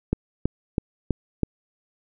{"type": "click train", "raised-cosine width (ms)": 3, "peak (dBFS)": -8, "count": 5, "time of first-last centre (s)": [0.13, 1.433], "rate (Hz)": 3.07, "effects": []}